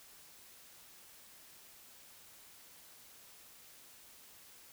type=silence; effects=white hiss -58 dBFS RMS until 4.72 s